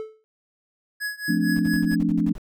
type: tone with exponential decay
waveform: triangle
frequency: 436.5 Hz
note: A4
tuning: 14 cents flat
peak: -25 dBFS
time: 0-0.24 s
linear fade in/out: 0 ms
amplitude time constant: 51 ms
type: tone with tremolo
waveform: square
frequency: 1679 Hz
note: G#6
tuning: 18 cents sharp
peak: -25 dBFS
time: 1-1.96 s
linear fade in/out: 20 ms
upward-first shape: triangle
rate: 4.4 Hz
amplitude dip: 95%
type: chord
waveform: sine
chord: D minor seventh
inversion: first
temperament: equal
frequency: 174.61 / 220 / 261.6 / 293.7 Hz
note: F3 / A3 / C4 / D4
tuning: 0 / 0 / 0 / 0 cents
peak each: -24 / -24 / -27 / -24 dBFS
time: 1.28-2.33 s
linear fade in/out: 10 ms
type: noise bursts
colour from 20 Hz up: brown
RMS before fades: -35 dBFS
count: 10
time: 1.56-2.381 s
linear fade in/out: 0 ms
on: 29 ms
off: 59 ms
effects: none